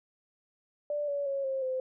sine tone with pitch steps, 587.3 / 568.9 / 551.1 / 533.9 / 517.2 Hz, D5 / C#5 / C#5 / C5 / C5, 0 / +45 / -10 / +35 / -20 cents, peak -29 dBFS, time 0.9-1.8 s, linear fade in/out 2 ms, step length 180 ms, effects none

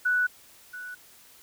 sine tone with echo, 1480 Hz, F#6, in tune, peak -21 dBFS, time 0.05-0.27 s, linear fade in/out 10 ms, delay 680 ms, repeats 1, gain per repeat -15 dB, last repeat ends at 0.95 s, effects white hiss -54 dBFS RMS until 1.42 s

